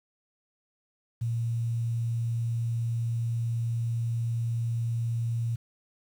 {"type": "tone with quantisation", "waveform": "sine", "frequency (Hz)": 116.2, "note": "A#2", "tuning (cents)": -5, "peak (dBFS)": -26, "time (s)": [1.21, 5.56], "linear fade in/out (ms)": 10, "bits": 9, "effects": []}